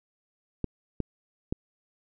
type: clicks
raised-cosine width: 3 ms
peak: -15 dBFS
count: 3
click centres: 0.643 / 1.003 / 1.525 s
effects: none